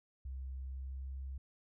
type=tone with pitch glide; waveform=sine; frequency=65.7 to 66.69 Hz; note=C2 to C2; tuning=+8 to +34 cents; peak=-40 dBFS; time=0.25-1.38 s; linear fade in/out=5 ms; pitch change=+26 cents; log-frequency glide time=0.62-1.18 s; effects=none